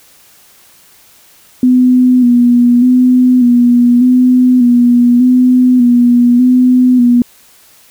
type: tone with vibrato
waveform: sine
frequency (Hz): 246.9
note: B3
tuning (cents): 0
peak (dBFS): -4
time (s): 1.63-7.22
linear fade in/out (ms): 2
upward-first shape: square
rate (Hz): 0.84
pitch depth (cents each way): 34
effects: white hiss -44 dBFS RMS until 7.9 s